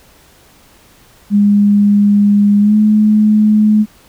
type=tone with pitch glide; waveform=sine; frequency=204.3 to 212.9 Hz; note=G#3 to G#3; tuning=-28 to +43 cents; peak=-6 dBFS; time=1.3-3.86 s; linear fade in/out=50 ms; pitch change=+71 cents; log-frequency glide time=2.6-2.75 s; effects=pink hiss -46 dBFS RMS until 4.08 s